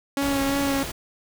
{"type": "tone with vibrato", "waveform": "sawtooth", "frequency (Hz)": 277.2, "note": "C#4", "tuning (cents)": 0, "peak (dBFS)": -18, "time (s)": [0.17, 0.83], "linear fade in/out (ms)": 2, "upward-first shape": "sine", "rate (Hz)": 2.9, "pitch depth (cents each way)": 18}
{"type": "noise", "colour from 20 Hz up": "pink", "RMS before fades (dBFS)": -32, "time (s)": [0.21, 0.92], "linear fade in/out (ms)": 10}
{"effects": []}